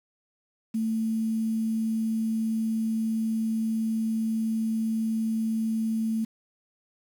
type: tone with quantisation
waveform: sine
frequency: 222.3 Hz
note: A3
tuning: 18 cents sharp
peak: -24 dBFS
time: 0.74-6.25 s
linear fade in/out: 10 ms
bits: 8
effects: none